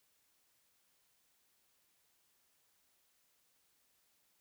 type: silence
effects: white hiss -75 dBFS RMS until 4.4 s